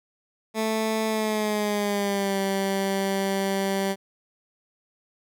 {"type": "tone with pitch glide", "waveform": "15% pulse", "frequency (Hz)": [220, 194.87], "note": ["A3", "G3"], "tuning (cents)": [0, -10], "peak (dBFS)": -17, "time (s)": [0.54, 3.96], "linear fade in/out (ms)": 50, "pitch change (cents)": -210, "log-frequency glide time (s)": [1.07, 2.39], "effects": []}